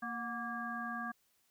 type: harmonic tone with a mistuned harmonic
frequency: 233.1 Hz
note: A#3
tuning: in tune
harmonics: 1 / 3 / 5 / 7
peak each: -43 / -45 / -42 / -42 dBFS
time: 0.02-1.12 s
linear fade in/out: 10 ms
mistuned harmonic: 3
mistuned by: +70 cents
effects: white hiss -74 dBFS RMS until 1.5 s